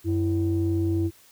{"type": "tone pair together", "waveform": "sine", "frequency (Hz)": [93, 331.4], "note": ["F#2", "E4"], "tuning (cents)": [9, 9], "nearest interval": "octave + minor seventh", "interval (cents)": 2200, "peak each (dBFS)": -23, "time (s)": [0.04, 1.11], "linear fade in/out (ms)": 50, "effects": ["tanh soft clip ceiling -15 dBFS", "white hiss -55 dBFS RMS until 1.31 s"]}